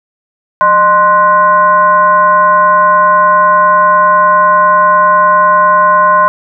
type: tone with frequency modulation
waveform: sine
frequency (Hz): 1046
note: C6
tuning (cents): -1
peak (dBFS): -4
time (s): 0.61-6.28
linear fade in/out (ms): 0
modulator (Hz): 435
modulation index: 0.75
effects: none